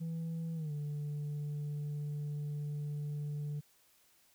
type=tone with pitch glide; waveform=sine; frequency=164.3 to 147.22 Hz; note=E3 to D3; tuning=-5 to +5 cents; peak=-33 dBFS; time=0-3.61 s; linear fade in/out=20 ms; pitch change=-190 cents; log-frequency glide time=0.55-0.72 s; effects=tanh soft clip ceiling -35 dBFS + white hiss -68 dBFS RMS until 4.34 s